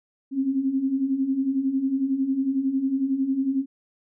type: beating tone pair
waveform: sine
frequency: 260 / 271 Hz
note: C4 / C#4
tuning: -11 / -39 cents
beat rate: 11 Hz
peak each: -28 / -22 dBFS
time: 0.31-3.66 s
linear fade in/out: 50 ms
effects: none